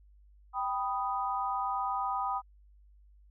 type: chord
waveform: sine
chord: G augmented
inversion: none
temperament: equal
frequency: 784 / 987.8 / 1244.5 Hz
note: G5 / B5 / D#6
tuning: 0 / 0 / 0 cents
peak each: -34 dBFS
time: 0.53-2.42 s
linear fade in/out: 50 ms
effects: added 50 Hz sine -56 dBFS peak until 3.3 s